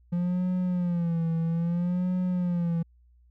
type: tone with vibrato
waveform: triangle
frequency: 173.1 Hz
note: F3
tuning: 15 cents flat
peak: -22 dBFS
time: 0.12-2.83 s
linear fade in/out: 10 ms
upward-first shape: sine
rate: 0.61 Hz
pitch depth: 91 cents each way
effects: added 60 Hz sine -56 dBFS peak until 3.3 s